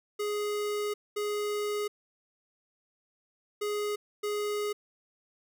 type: tone bursts at uneven times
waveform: square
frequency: 416 Hz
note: G#4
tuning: 3 cents sharp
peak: -30 dBFS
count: 4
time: 0.19-0.94 / 1.16-1.88 / 3.61-3.96 / 4.23-4.73 s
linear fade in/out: 10 ms
effects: none